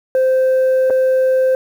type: tone with dropouts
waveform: sine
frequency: 520 Hz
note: C5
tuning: 11 cents flat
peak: -8 dBFS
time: 0.15-1.55 s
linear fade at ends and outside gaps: 1 ms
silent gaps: 0.9-0.905 s
effects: tanh soft clip ceiling -10 dBFS + 7-bit